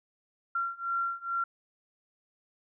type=beating tone pair; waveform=sine; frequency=1371 / 1373.3 Hz; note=F6 / F6; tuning=-32 / -30 cents; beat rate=2.3 Hz; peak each=-33 / -32 dBFS; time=0.55-1.44 s; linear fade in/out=5 ms; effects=none